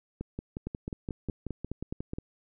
two click trains, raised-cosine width 3 ms, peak -21 / -22 dBFS, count 8 / 12, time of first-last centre 0.67-2.134 / 0.21-2.185 s, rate 4.78 / 5.57 Hz, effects none

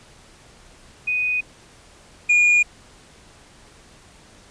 sine / triangle tone pair in turn, 2489 / 2434 Hz, D#7 / D#7, 0 / -39 cents, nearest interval unison, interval 39 cents, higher first, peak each -19 / -11 dBFS, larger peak second, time 1.07-1.41 / 2.29-2.63 s, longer neither, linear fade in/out 10 ms, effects pink hiss -49 dBFS RMS until 4.5 s + resampled to 22050 Hz

